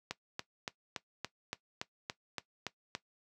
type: click train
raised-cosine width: 0.2 ms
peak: -19 dBFS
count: 11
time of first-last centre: 0.11-2.951 s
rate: 3.52 Hz
effects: noise-tail reverb RT60 0.1 s tail -17 dB re dry + high-pass 100 Hz 12 dB/octave